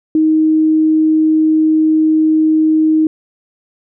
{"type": "tone", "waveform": "sine", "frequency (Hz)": 313.7, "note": "D#4", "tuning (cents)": 14, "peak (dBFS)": -8, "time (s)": [0.15, 3.07], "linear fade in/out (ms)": 2, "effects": []}